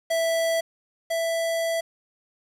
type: tone pair in turn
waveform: square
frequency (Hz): 659.3 / 661.7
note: E5 / E5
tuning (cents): 0 / +6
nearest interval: unison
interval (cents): 6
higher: second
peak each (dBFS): -22 / -24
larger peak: first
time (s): 0.1-0.61 / 1.1-1.81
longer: second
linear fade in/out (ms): 10
effects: resampled to 32000 Hz + 8-bit